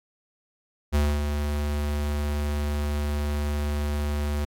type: tone with ADSR envelope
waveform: square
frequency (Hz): 73.42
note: D2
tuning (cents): 0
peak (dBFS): -19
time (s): 0.92-4.45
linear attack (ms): 31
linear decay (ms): 250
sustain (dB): -6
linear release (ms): 6
effects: AAC 64 kbps